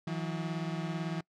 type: beating tone pair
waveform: 35% pulse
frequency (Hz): 161.4 / 179.4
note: E3 / F3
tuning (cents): -36 / +47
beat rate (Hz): 18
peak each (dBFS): -33 / -36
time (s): 0.07-1.21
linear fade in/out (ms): 5
effects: noise-tail reverb RT60 0.1 s tail -24 dB re dry + low-pass 5000 Hz 12 dB/octave